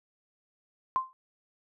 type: tone with exponential decay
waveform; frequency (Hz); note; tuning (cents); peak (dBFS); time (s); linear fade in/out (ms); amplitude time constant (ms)
sine; 1044; C6; -4; -20; 0.96-1.13; 0; 35
effects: none